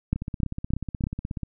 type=two click trains; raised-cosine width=5 ms; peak=-9 / -18 dBFS; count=4 / 22; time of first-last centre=0.13-1.039 / 0.16-1.433 s; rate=3.3 / 16.5 Hz; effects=none